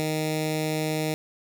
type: tone with notch filter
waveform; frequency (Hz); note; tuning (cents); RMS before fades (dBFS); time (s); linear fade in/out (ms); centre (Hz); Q
10% pulse; 155.56; D#3; 0; -27; 0-1.14; 0; 1100; 1.1
effects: none